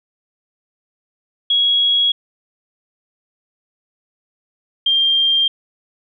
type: tone pair in turn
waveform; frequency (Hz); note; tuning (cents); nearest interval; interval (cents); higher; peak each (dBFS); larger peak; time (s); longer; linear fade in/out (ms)
sine; 3322 / 3189; G#7 / G7; 0 / +29; minor second; 71; first; -12; neither; 1.5-2.12 / 4.86-5.48; neither; 5
effects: none